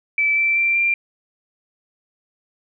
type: tone with pitch steps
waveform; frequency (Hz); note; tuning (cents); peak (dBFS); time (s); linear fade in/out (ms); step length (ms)
sine; 2315 / 2335 / 2355 / 2376; D7 / D7 / D7 / D7; -25 / -11 / +4 / +20; -15; 0.18-0.94; 2; 190
effects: none